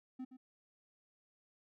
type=tone with echo; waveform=triangle; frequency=257 Hz; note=C4; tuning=31 cents flat; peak=-39 dBFS; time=0.19-0.25 s; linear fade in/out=10 ms; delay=120 ms; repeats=1; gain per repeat=-11 dB; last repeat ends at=0.37 s; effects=none